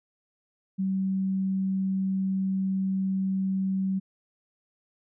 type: tone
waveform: sine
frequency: 191.2 Hz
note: G3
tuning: 43 cents flat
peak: -24 dBFS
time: 0.78-4 s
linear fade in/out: 20 ms
effects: none